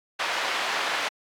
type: band-pass noise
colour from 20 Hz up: pink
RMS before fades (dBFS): -28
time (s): 0.19-1.09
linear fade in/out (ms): 10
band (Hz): 910 to 3400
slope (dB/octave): 12
effects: AAC 64 kbps